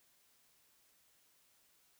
silence, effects white hiss -71 dBFS RMS until 1.99 s

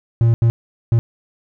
triangle tone bursts at uneven times, 115.9 Hz, A#2, 10 cents flat, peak -8 dBFS, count 3, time 0.21-0.34 / 0.42-0.5 / 0.92-0.99 s, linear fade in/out 0 ms, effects none

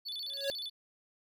triangle tone with vibrato, 3938 Hz, B7, 6 cents flat, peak -36 dBFS, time 0.05-0.7 s, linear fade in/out 20 ms, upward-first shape square, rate 14 Hz, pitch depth 210 cents each way
square tone with exponential growth, 554.4 Hz, C#5, in tune, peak -29 dBFS, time 0.26-0.5 s, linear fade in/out 0 ms, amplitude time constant 51 ms
effects none

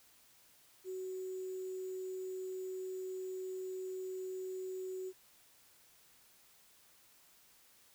sine tone with sample-and-hold, 373.6 Hz, F#4, 17 cents sharp, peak -39 dBFS, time 0.84-5.13 s, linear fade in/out 50 ms, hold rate 7350 Hz, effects white hiss -65 dBFS RMS until 7.94 s

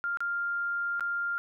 sine tone with dropouts, 1398 Hz, F6, 1 cent sharp, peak -28 dBFS, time 0.04-1.38 s, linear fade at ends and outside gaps 0 ms, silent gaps 0.172-0.205 / 0.996-1.007 s, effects none

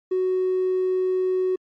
triangle tone, 371 Hz, F#4, 5 cents sharp, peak -16 dBFS, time 0.11-1.56 s, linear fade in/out 10 ms, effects tanh soft clip ceiling -16 dBFS + MP3 48 kbps

